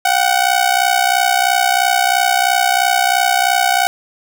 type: ring-modulated tone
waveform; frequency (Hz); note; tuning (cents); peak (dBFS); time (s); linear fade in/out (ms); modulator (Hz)
sawtooth; 747; F#5; +16; -5; 0.05-3.87; 0; 31.5
effects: none